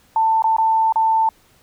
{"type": "tone with dropouts", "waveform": "sine", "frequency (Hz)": 890, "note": "A5", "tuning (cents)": 20, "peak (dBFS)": -13, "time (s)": [0.16, 1.29], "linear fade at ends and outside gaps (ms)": 2, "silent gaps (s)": [[0.422, 0.441], [0.566, 0.583], [0.924, 0.958]], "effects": ["pink hiss -55 dBFS RMS until 1.62 s"]}